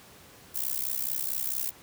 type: noise with amplitude modulation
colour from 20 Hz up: violet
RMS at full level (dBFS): -27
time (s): 0.54-1.71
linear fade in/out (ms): 20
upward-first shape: sine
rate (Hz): 64.5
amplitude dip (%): 95
effects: pink hiss -52 dBFS RMS until 1.82 s + high-pass 80 Hz 12 dB/octave